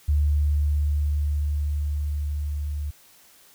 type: tone with level ramp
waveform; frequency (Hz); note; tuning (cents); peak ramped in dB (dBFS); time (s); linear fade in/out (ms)
sine; 73.6; D2; +4; -17 to -26; 0.08-2.91; 10
effects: white hiss -54 dBFS RMS until 3.54 s